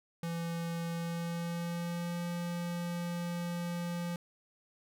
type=tone with pitch glide; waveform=square; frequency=168.3 to 173.13 Hz; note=E3 to F3; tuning=+36 to -15 cents; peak=-35 dBFS; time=0.23-4.16 s; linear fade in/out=2 ms; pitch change=+49 cents; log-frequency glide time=0.93-2.24 s; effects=none